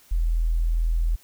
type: tone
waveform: sine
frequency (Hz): 41.2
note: E1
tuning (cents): 0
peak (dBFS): -19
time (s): 0.11-1.16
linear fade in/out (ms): 10
effects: white hiss -55 dBFS RMS until 1.23 s